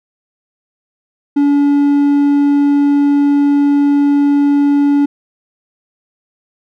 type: tone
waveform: triangle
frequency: 285.7 Hz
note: D4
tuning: 48 cents flat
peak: -6 dBFS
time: 1.36-5.06 s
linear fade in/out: 10 ms
effects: none